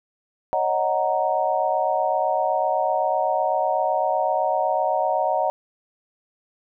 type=chord; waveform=sine; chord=D# minor seventh; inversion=third; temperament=equal; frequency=554.4 / 622.3 / 740 / 932.3 Hz; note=C#5 / D#5 / F#5 / A#5; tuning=0 / 0 / 0 / 0 cents; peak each=-27 / -24 / -23 / -25 dBFS; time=0.53-5.5 s; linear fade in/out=0 ms; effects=none